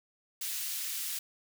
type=high-pass noise; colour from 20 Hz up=white; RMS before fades=-36 dBFS; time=0.41-1.19 s; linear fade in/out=5 ms; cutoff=2400 Hz; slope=12 dB/octave; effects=none